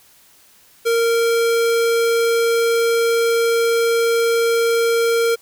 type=tone; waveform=square; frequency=462.8 Hz; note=A#4; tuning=13 cents flat; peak=-15 dBFS; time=0.85-5.36 s; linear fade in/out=20 ms; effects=white hiss -51 dBFS RMS until 5.41 s